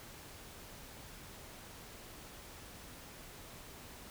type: silence
effects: pink hiss -52 dBFS RMS until 4.1 s